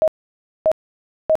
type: tone bursts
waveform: sine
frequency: 631 Hz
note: D#5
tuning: 24 cents sharp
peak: -11 dBFS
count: 3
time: 0.02-1.354 s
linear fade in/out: 0 ms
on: 58 ms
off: 580 ms
effects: none